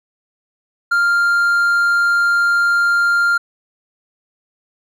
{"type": "tone", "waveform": "triangle", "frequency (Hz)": 1396.9, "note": "F6", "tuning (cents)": 0, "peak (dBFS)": -10, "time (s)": [0.91, 3.38], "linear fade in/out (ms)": 10, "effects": []}